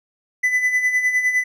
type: tone with tremolo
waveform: triangle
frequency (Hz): 2000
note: B6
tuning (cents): +21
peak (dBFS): -12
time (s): 0.43-1.44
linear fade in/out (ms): 10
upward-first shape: sine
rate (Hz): 9.8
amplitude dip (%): 60
effects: none